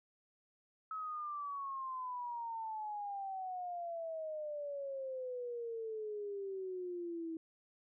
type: exponential sweep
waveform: sine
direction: down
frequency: 1292 to 322 Hz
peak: -39 dBFS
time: 0.91-7.37 s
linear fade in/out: 2 ms
effects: none